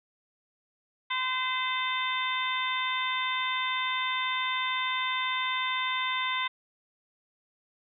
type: harmonic tone with a mistuned harmonic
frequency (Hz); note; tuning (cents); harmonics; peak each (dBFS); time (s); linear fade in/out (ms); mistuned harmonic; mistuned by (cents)
513; C5; -34; 2 / 3 / 4 / 5 / 6 / 7; -31 / -38 / -32 / -39 / -40 / -34; 1.1-6.48; 10; 5; +22
effects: none

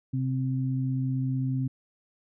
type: tone pair together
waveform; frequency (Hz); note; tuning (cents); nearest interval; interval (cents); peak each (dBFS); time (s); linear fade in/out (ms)
sine; 130.8 / 261.6; C3 / C4; 0 / 0; octave; 1200; -26 / -31; 0.13-1.68; 10
effects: none

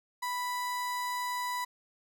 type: tone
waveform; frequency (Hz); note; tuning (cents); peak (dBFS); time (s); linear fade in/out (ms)
35% pulse; 987.8; B5; 0; -30; 0.22-1.65; 10
effects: none

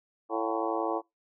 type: harmonic tone with a mistuned harmonic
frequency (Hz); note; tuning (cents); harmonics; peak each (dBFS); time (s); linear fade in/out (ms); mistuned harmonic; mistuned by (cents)
111.6; A2; +25; 3 / 4 / 5 / 6 / 7 / 8 / 9 / 10; -33 / -34 / -35 / -36 / -36 / -37 / -38 / -38; 0.29-1.02; 50; 6; +90
effects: noise-tail reverb RT60 0.2 s tail -24 dB re dry

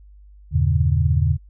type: chord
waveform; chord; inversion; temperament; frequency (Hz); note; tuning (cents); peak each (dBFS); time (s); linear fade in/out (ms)
sine; E diminished seventh; none; just; 82.41 / 98.89 / 118.67 / 142.4; E2 / G2 / Bb2 / Db3; 0 / +16 / +31 / +47; -18 / -23 / -23 / -20; 0.51-1.38; 50
effects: added 50 Hz sine -43 dBFS peak until 1.49 s

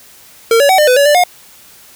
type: tone with pitch steps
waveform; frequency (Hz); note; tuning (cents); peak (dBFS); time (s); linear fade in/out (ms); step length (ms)
square; 457.5 / 566 / 756 / 602 / 502 / 567 / 589 / 717; A#4 / C#5 / F#5 / D5 / B4 / C#5 / D5 / F5; -32 / +36 / +37 / +43 / +28 / +39 / +5 / +45; -7; 0.51-1.238; 2; 91
effects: white hiss -41 dBFS RMS until 1.95 s

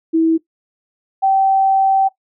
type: tone pair in turn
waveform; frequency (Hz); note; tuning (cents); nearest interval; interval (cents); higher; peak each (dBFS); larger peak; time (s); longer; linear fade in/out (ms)
sine; 324.9 / 774.1; E4 / G5; -25 / -22; octave + minor third; 1503; second; -10; neither; 0.13-0.38 / 1.22-2.09; second; 20
effects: noise-tail reverb RT60 0.1 s tail -17 dB re dry

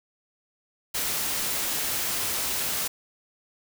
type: noise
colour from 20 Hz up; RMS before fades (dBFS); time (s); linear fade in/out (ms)
white; -28; 0.94-2.88; 10
effects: none

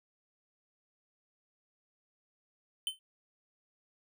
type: tone with exponential decay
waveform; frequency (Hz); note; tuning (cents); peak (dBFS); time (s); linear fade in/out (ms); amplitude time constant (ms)
square; 3073; G7; -35; -28; 2.87-2.99; 1; 24
effects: none

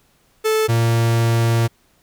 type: tone pair in turn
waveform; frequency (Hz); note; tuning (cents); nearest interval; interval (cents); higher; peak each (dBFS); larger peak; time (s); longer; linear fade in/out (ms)
45% pulse; 436.8 / 115.69; A4 / A#2; -13 / -13; octave + major seventh; 2300; first; -15 / -14; second; 0.44-0.68 / 0.68-1.68; second; 20
effects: pink hiss -59 dBFS RMS until 2.02 s

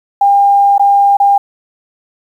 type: tone with dropouts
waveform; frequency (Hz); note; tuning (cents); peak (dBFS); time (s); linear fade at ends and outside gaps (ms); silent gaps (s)
sine; 802; G5; +39; -5; 0.21-1.38; 5; 0.781-0.795 / 1.17-1.2
effects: 7-bit

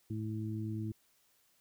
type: harmonic tone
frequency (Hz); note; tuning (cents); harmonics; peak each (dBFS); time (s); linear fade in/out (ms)
108.7; A2; -21; 1 / 2 / 3; -37 / -41 / -42; 0.1-0.92; 5
effects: white hiss -71 dBFS RMS until 1.6 s

